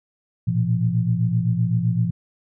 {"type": "tone cluster", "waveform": "sine", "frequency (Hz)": [113.7, 121.5, 171.4], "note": ["A#2", "B2", "F3"], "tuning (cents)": [-43, -28, -32], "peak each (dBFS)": -22, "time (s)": [0.47, 2.11], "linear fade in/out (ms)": 10, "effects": []}